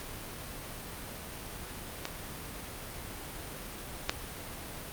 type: clicks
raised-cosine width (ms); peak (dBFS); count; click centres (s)
0.2; -16 / -9; 2; 2.054 / 4.095
effects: pink hiss -42 dBFS RMS until 4.92 s + Opus 48 kbps